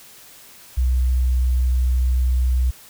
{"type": "tone", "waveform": "sine", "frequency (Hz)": 62.9, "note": "B1", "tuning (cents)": 32, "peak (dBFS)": -15, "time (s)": [0.77, 2.71], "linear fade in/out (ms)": 10, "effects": ["white hiss -45 dBFS RMS until 2.89 s"]}